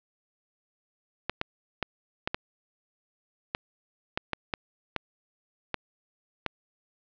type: clicks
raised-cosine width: 0.3 ms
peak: -11 dBFS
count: 12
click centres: 1.296 / 1.414 / 1.827 / 2.275 / 2.345 / 3.549 / 4.175 / 4.333 / 4.538 / 4.963 / 5.743 / 6.463 s
effects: low-pass 4000 Hz 12 dB/octave